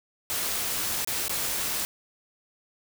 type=noise with dropouts; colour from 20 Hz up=white; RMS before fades=-29 dBFS; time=0.3-1.85 s; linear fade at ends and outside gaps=0 ms; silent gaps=1.047-1.074 / 1.281-1.295 s; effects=none